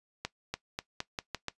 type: accelerating click train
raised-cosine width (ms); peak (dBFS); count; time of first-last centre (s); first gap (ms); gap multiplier
0.2; -16; 7; 0.25-1.483; 290; 0.86
effects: noise-tail reverb RT60 0.1 s tail -18 dB re dry + resampled to 24000 Hz